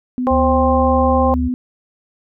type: tone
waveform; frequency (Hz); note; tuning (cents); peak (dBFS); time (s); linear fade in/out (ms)
sine; 251.1; B3; +29; -17; 0.18-1.54; 0
type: harmonic tone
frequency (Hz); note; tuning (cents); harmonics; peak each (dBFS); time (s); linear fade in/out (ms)
263.2; C4; +10; 2 / 3 / 4; -16 / -18 / -19; 0.27-1.34; 0
type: tone with pitch glide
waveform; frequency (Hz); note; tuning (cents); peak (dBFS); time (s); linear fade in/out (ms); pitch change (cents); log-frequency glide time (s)
sine; 73.42 to 73.93; D2 to D2; 0 to +12; -18; 0.3-1.49; 20; +12; 0.71-1.02
effects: none